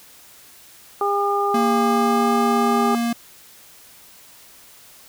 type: harmonic tone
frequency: 403.5 Hz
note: G#4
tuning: 50 cents flat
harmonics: 1 / 2 / 3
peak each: -22 / -22 / -22 dBFS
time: 1.01-2.95 s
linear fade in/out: 2 ms
type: tone with pitch glide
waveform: square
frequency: 231.9 to 234.5 Hz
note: A#3 to A#3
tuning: -9 to +11 cents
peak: -20 dBFS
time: 1.54-3.13 s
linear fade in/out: 5 ms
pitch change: +20 cents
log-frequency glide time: 1.73-2.34 s
effects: white hiss -47 dBFS RMS until 5.08 s